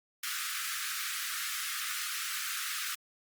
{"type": "high-pass noise", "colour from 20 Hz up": "pink", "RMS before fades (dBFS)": -36, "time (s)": [0.23, 2.95], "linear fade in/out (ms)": 5, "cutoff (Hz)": 1200, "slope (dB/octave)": 96, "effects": ["Opus 32 kbps"]}